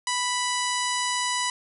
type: harmonic tone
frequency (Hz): 987.8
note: B5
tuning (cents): 0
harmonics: 1 / 2 / 3 / 4 / 5 / 6 / 7 / 8 / 9 / 10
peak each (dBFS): -28 / -31 / -33 / -34 / -35 / -36 / -36 / -37 / -38 / -38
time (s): 0.07-1.5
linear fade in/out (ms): 2
effects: none